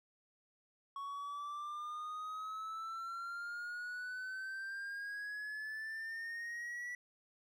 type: exponential sweep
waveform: triangle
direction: up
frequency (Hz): 1108.7 to 1956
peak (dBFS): -39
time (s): 0.96-6.95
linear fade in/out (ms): 2
effects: none